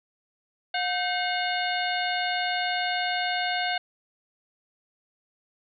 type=harmonic tone with a mistuned harmonic; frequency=720 Hz; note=F#5; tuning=47 cents flat; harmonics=1 / 2 / 3 / 4 / 5 / 6; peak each=-28 / -31 / -33 / -34 / -35 / -36 dBFS; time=0.74-3.78 s; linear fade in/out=5 ms; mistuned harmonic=2; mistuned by=+120 cents; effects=none